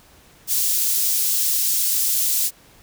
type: high-pass noise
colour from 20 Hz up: white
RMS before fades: -20 dBFS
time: 0.47-2.51 s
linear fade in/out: 50 ms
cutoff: 5300 Hz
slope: 12 dB/octave
effects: pink hiss -51 dBFS RMS until 2.82 s